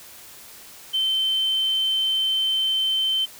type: tone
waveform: sine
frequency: 3091 Hz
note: G7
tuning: 25 cents flat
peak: -18 dBFS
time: 0.93-3.26 s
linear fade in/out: 20 ms
effects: tanh soft clip ceiling -16 dBFS + white hiss -44 dBFS RMS until 3.39 s